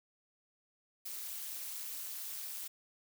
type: noise with amplitude modulation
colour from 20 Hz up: blue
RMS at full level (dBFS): -39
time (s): 1.05-2.68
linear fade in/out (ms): 10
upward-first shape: sine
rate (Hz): 216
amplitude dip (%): 85
effects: none